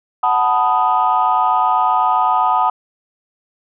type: chord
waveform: sine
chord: B dominant seventh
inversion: second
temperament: equal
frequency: 740 / 880 / 987.8 / 1244.5 Hz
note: F#5 / A5 / B5 / D#6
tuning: 0 / 0 / 0 / 0 cents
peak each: -17 dBFS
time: 0.23-2.7 s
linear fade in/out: 5 ms
effects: tanh soft clip ceiling -4 dBFS